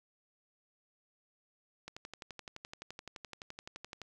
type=click train; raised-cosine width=0.2 ms; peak=-27 dBFS; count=26; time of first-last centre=1.88-4.017 s; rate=11.7 Hz; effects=none